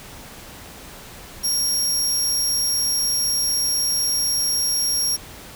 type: tone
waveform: 25% pulse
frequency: 5588 Hz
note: F8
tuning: in tune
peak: -14 dBFS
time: 1.43-5.17 s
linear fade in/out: 20 ms
effects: pink hiss -40 dBFS RMS until 5.55 s